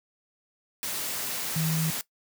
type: tone in noise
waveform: sine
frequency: 160 Hz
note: D#3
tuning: 49 cents sharp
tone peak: -24 dBFS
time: 1.56-1.9 s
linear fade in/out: 0 ms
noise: white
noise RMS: -32 dBFS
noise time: 0.83-2.01 s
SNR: +5 dB
effects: noise-tail reverb RT60 0.1 s tail -18 dB re dry + high-pass 100 Hz 12 dB/octave